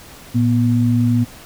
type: tone pair together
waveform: sine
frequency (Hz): 114.4 / 242.4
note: A#2 / B3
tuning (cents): -32 / -32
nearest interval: octave + minor second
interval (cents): 1300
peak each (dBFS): -15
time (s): 0.34-1.25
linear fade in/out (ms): 20
effects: pink hiss -40 dBFS RMS until 1.45 s